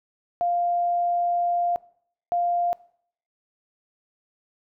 sine tone bursts at uneven times, 698.5 Hz, F5, in tune, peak -20 dBFS, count 2, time 0.41-1.76 / 2.32-2.73 s, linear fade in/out 0 ms, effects noise-tail reverb RT60 0.6 s tail -22 dB re dry

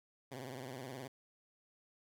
10% pulse tone with vibrato, 129.9 Hz, C3, 12 cents flat, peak -36 dBFS, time 0.31-1.08 s, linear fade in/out 10 ms, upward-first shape triangle, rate 19 Hz, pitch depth 150 cents each way, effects none

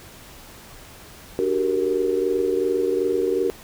sine tone cluster, 296.1 / 377.1 / 399.8 / 464.9 Hz, D4 / F#4 / G4 / A#4, +14 / +33 / +34 / -5 cents, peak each -29 / -22 / -28 / -23 dBFS, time 1.39-3.5 s, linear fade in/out 0 ms, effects pink hiss -44 dBFS RMS until 3.63 s

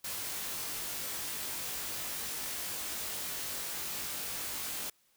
white noise with comb filter, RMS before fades -38 dBFS, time 0.04-4.9 s, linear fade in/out 5 ms, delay 20 ms, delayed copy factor +0.75, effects white hiss -70 dBFS RMS until 5.16 s

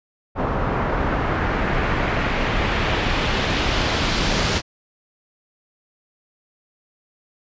pink noise with low-pass filter sweep, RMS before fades -21 dBFS, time 0.35-4.62 s, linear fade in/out 50 ms, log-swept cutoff 1100 to 5200 Hz, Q 1.2, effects resampled to 16000 Hz

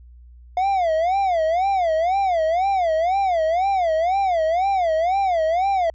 triangle tone with vibrato, 708 Hz, F5, 23 cents sharp, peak -15 dBFS, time 0.57-5.9 s, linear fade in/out 2 ms, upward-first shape sine, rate 2 Hz, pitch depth 200 cents each way, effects added 60 Hz sine -42 dBFS peak until 5.94 s + resampled to 16000 Hz

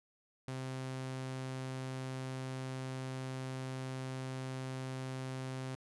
sawtooth tone, 130.81 Hz, C3, in tune, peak -35 dBFS, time 0.48-5.75 s, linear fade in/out 0 ms, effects resampled to 24000 Hz

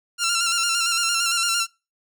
10% pulse tone with vibrato, 1376 Hz, F6, 26 cents flat, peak -11 dBFS, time 0.18-1.67 s, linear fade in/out 50 ms, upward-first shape square, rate 8.8 Hz, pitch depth 33 cents each way, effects noise-tail reverb RT60 0.3 s tail -26 dB re dry

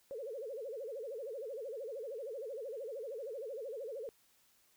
sine tone with vibrato, 493.9 Hz, B4, in tune, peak -40 dBFS, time 0.11-4.09 s, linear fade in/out 0 ms, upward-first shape sine, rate 13 Hz, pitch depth 250 cents each way, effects white hiss -70 dBFS RMS until 4.76 s

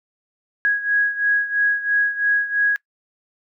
sine beating tone pair, 1656 / 1659 Hz, G#6 / G#6, -5 / -2 cents, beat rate 3 Hz, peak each -18 / -22 dBFS, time 0.65-2.76 s, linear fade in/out 0 ms, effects noise-tail reverb RT60 0.1 s tail -22 dB re dry

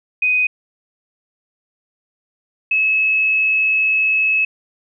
sine tone pair in turn, 2500 / 2585 Hz, D#7 / E7, +8 / -34 cents, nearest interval minor second, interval 58 cents, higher second, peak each -13 dBFS, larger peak neither, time 0.22-0.47 / 2.71-4.45 s, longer second, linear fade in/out 5 ms, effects none

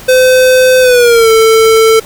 square tone with pitch glide, 512 to 445.7 Hz, C5 to A4, -38 to +22 cents, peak -4 dBFS, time 0.08-2 s, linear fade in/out 10 ms, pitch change -240 cents, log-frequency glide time 0.81-1.3 s, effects pink hiss -31 dBFS RMS until 2.05 s

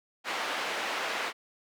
white band-pass noise, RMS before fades -33 dBFS, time 0.24-1.33 s, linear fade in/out 50 ms, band 430 to 2300 Hz, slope 12 dB/octave, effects none

